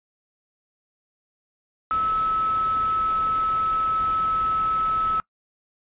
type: tone in noise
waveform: sine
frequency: 1300 Hz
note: E6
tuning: 24 cents flat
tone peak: -20 dBFS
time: 1.91-5.2 s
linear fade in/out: 0 ms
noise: pink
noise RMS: -38 dBFS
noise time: 1.91-5.2 s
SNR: +15 dB
effects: noise-tail reverb RT60 0.1 s tail -22 dB re dry + resampled to 8000 Hz